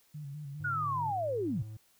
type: tone with vibrato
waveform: sine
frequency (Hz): 144.6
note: D3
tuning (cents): -27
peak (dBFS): -39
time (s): 0.14-1.12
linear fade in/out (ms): 10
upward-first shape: square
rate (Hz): 4.9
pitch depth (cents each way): 64
type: tone with pitch glide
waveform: triangle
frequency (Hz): 103.83 to 108.74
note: G#2 to A2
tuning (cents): 0 to -20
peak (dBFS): -39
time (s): 0.6-1.77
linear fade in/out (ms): 5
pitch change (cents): +80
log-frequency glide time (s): 1.14-1.21
type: linear sweep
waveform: sine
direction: down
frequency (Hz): 1480 to 92.5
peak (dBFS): -30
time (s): 0.64-1.63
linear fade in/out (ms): 10
effects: white hiss -67 dBFS RMS until 1.99 s